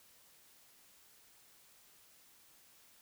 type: silence
effects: white hiss -64 dBFS RMS until 3.01 s